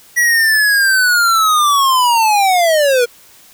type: linear sweep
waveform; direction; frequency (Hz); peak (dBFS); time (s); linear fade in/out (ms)
square; down; 1941 to 467.8; -10; 0.16-3.06; 20
effects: white hiss -44 dBFS RMS until 3.53 s